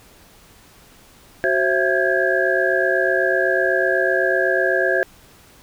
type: tone cluster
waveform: sine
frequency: 374.1 / 533 / 664 / 1606 / 1674 Hz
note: F#4 / C5 / E5 / G6 / G#6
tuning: +19 / +32 / +12 / +41 / +13 cents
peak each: -22 dBFS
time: 1.44-5.03 s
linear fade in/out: 0 ms
effects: pink hiss -49 dBFS RMS until 5.62 s